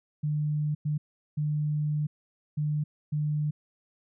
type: tone bursts at uneven times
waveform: sine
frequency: 150 Hz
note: D3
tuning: 37 cents sharp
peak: -25 dBFS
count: 5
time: 0.23-0.75 / 0.85-0.98 / 1.37-2.07 / 2.57-2.84 / 3.12-3.51 s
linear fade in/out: 10 ms
effects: none